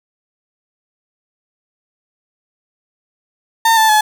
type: tone with pitch steps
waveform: 35% pulse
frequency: 907 / 880.7 / 855.1 Hz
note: A#5 / A5 / A5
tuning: -48 / +1 / -50 cents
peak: -7 dBFS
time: 3.65-4.01 s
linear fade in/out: 5 ms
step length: 120 ms
effects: none